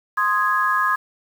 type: chord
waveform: sine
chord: Ab major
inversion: first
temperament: equal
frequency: 1046.5 / 1244.5 / 1661.2 Hz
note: C6 / Eb6 / Ab6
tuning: 0 / 0 / 0 cents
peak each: -21 dBFS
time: 0.17-0.96 s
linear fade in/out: 10 ms
effects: 7-bit

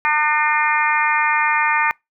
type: harmonic tone with a mistuned harmonic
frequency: 302.3 Hz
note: D#4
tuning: 50 cents flat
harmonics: 3 / 4 / 5 / 6 / 7 / 8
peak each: -19 / -22 / -25 / -21 / -23 / -23 dBFS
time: 0.05-1.91 s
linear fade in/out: 0 ms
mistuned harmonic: 5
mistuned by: -17 cents
effects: noise-tail reverb RT60 0.2 s tail -26 dB re dry

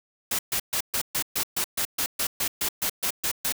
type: noise bursts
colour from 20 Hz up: white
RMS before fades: -26 dBFS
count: 16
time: 0.31-3.524 s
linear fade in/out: 5 ms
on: 79 ms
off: 130 ms
effects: none

